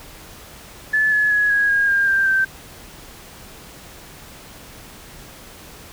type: tone with pitch steps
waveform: sine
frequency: 1731 / 1705.2 / 1679.8 / 1654.7 / 1630.1 / 1605.8 / 1581.8 / 1558.3 Hz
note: A6 / G#6 / G#6 / G#6 / G#6 / G6 / G6 / G6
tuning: -29 / +45 / +19 / -7 / -33 / +41 / +15 / -11 cents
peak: -14 dBFS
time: 0.93-2.45 s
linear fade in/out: 10 ms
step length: 190 ms
effects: pink hiss -41 dBFS RMS until 5.92 s